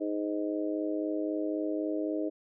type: harmonic tone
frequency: 103.83 Hz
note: G#2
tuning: in tune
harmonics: 3 / 4 / 5 / 6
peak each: -31 / -37 / -38 / -37 dBFS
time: 0-2.3 s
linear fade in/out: 20 ms
effects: none